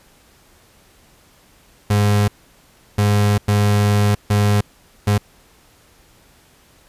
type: tone bursts at uneven times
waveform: 35% pulse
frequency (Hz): 103.1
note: G#2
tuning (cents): -12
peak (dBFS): -11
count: 5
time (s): 1.9-2.28 / 2.98-3.38 / 3.48-4.15 / 4.3-4.61 / 5.07-5.18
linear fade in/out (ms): 5
effects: pink hiss -52 dBFS RMS until 6.88 s + resampled to 32000 Hz